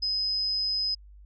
sine tone, 5050 Hz, D#8, 25 cents sharp, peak -25 dBFS, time 0.02-0.95 s, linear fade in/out 10 ms, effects added 50 Hz sine -47 dBFS peak until 1.25 s

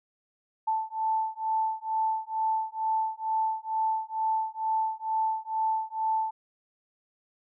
sine beating tone pair, 880 / 882.2 Hz, A5 / A5, 0 / +4 cents, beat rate 2.2 Hz, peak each -29 dBFS, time 0.67-6.31 s, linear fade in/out 10 ms, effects none

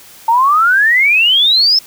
sine exponential sweep, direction up, 888 to 5350 Hz, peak -7 dBFS, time 0.28-1.79 s, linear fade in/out 5 ms, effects white hiss -39 dBFS RMS until 1.86 s

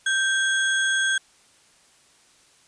sine tone with sample-and-hold, 1568 Hz, G6, in tune, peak -19 dBFS, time 0.06-1.18 s, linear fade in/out 5 ms, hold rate 4900 Hz, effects white hiss -57 dBFS RMS until 2.67 s + resampled to 22050 Hz

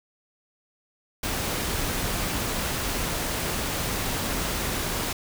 pink noise, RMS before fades -28 dBFS, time 1.23-5.13 s, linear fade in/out 5 ms, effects none

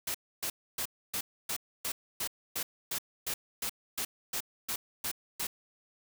white noise bursts, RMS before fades -34 dBFS, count 16, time 0.07-5.47 s, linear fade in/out 5 ms, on 75 ms, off 280 ms, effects none

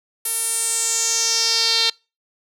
sawtooth tone with band-pass filter sweep, 455.2 Hz, A#4, 41 cents flat, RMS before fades -20 dBFS, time 0.25-1.9 s, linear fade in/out 5 ms, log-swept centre 11000 to 4000 Hz, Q 4.5, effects noise-tail reverb RT60 0.3 s tail -26 dB re dry

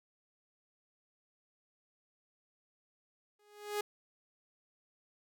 sawtooth tone with exponential growth, 415.3 Hz, G#4, in tune, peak -27 dBFS, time 3.39-3.81 s, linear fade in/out 5 ms, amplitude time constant 90 ms, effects none

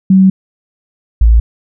sine tone pair in turn, 190 / 56.49 Hz, F#3 / A1, +46 / +46 cents, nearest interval octave + major sixth, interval 2100 cents, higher first, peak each -3 dBFS, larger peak neither, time 0.1-0.3 / 1.21-1.4 s, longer first, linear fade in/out 5 ms, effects none

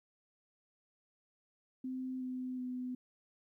sine tone with pitch steps, 258.1 / 254.8 / 251.6 Hz, C4 / C4 / B3, -23 / -46 / +32 cents, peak -37 dBFS, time 1.84-2.95 s, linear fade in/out 5 ms, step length 370 ms, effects 13-bit

